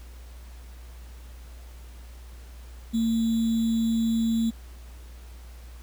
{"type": "tone with sample-and-hold", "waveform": "sine", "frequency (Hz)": 227, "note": "A#3", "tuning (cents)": -46, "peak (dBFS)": -21, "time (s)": [2.93, 4.51], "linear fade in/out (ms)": 20, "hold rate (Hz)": 3675, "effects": ["added 60 Hz sine -41 dBFS peak until 5.82 s", "pink hiss -54 dBFS RMS until 5.82 s"]}